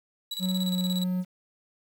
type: tone with tremolo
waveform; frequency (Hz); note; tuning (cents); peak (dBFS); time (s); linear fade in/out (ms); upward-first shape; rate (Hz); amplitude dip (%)
40% pulse; 3917; B7; -15; -29; 0.31-1.04; 5; square; 17; 70
type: tone with pitch glide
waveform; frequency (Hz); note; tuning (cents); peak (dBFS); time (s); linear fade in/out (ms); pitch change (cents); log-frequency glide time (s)
triangle; 185 to 182.35; F#3 to F#3; 0 to -25; -23; 0.39-1.25; 50; -25; 0.62-0.72
effects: 9-bit